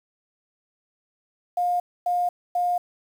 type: tone bursts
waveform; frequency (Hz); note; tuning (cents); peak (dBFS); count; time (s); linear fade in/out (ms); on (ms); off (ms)
sine; 710; F5; +28; -20; 3; 1.57-2.78; 5; 230; 260
effects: 8-bit